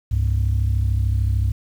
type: tone pair together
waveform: sine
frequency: 67.14 / 100.6 Hz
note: C2 / G2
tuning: +45 / +45 cents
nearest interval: perfect fifth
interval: 700 cents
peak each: -18 dBFS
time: 0.11-1.52 s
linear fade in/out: 10 ms
effects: tanh soft clip ceiling -12 dBFS + 8-bit